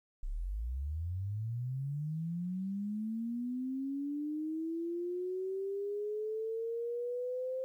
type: linear sweep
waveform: sine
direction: up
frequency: 30.38 to 523.3 Hz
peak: -34 dBFS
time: 0.23-7.64 s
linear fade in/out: 0 ms
effects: 12-bit